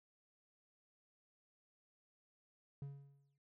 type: tone with exponential decay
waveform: triangle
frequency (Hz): 140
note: C#3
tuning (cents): +18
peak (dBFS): -40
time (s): 2.82-3.38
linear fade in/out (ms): 2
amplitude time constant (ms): 120
effects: none